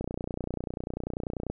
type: click train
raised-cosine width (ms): 2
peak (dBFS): -19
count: 46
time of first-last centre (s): 0.01-1.5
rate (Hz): 30.2
effects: none